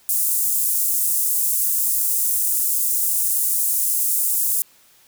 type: high-pass noise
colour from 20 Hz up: pink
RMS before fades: -20 dBFS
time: 0.09-4.62 s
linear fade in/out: 0 ms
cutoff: 8700 Hz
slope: 24 dB/octave
effects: white hiss -54 dBFS RMS until 5.07 s